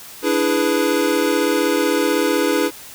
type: chord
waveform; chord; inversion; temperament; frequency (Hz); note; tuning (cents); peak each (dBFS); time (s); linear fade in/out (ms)
square; E dominant seventh; third; equal; 293.7 / 329.6 / 415.3 / 493.9; D4 / E4 / G#4 / B4; 0 / 0 / 0 / 0; -22; 0.22-2.71; 50
effects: white hiss -38 dBFS RMS until 2.94 s